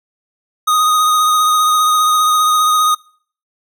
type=tone with vibrato; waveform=square; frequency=1244.5 Hz; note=D#6; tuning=in tune; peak=-11 dBFS; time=0.67-2.95 s; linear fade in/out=10 ms; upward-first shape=sine; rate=15 Hz; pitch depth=20 cents each way; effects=noise-tail reverb RT60 0.5 s tail -24 dB re dry